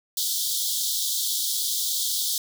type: high-pass noise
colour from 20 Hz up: pink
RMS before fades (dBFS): -26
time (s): 0.17-2.38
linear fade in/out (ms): 2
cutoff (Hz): 3300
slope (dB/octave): 96
effects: none